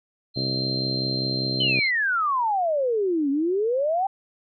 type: tone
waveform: sine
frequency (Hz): 4153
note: C8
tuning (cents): -14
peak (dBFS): -26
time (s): 0.34-1.91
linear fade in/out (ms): 50
type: harmonic tone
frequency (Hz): 65.1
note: C2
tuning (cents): -8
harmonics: 2 / 3 / 4 / 5 / 6 / 7 / 8 / 9 / 10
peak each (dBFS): -29 / -34 / -33 / -34 / -36 / -42 / -43 / -40 / -42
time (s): 0.36-1.8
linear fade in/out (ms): 5
type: exponential two-way sweep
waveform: sine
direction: down then up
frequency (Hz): 3100 to 270.5 to 800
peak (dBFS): -20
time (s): 1.6-4.07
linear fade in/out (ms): 5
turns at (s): 3.3
effects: none